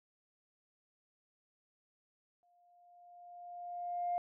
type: tone with exponential growth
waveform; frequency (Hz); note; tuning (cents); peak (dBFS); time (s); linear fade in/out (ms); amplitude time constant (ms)
sine; 704; F5; +14; -30; 2.43-4.18; 0; 380
effects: tanh soft clip ceiling -27 dBFS